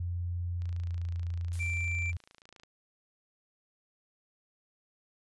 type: tone with pitch glide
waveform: sine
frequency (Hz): 87.5 to 86.05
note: F2 to F2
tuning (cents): +4 to -25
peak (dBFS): -31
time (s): 0-2.17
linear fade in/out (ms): 5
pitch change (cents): -29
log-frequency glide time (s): 0.61-1.02
type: click train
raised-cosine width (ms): 0.2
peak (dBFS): -36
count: 57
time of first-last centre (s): 0.62-2.634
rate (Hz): 27.8
type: noise with exponential decay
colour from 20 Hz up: blue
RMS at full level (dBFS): -45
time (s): 1.53-2.41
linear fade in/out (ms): 0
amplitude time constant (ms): 190
type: tone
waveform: triangle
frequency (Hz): 2349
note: D7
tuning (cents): 0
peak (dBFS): -31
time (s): 1.59-2.12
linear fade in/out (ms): 20
effects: resampled to 24000 Hz